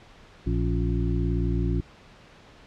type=harmonic tone with a mistuned harmonic; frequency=58.27 Hz; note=A#1; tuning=in tune; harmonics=1 / 2 / 3 / 5 / 6; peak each=-25 / -28 / -30 / -32 / -33 dBFS; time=0.46-1.81 s; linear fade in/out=10 ms; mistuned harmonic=5; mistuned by=-86 cents; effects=pink hiss -51 dBFS RMS until 2.66 s + low-pass 4000 Hz 12 dB/octave